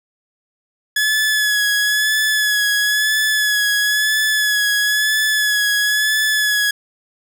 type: tone with vibrato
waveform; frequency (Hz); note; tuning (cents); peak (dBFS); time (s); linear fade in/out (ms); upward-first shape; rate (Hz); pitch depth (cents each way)
sawtooth; 1700; G#6; +40; -11; 0.96-6.71; 5; sine; 1; 33
effects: none